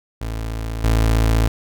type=tone with level steps; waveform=30% pulse; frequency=55.4 Hz; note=A1; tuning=13 cents sharp; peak=-21 / -11 dBFS; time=0.21-1.48 s; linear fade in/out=5 ms; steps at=0.84 s; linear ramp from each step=5 ms; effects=none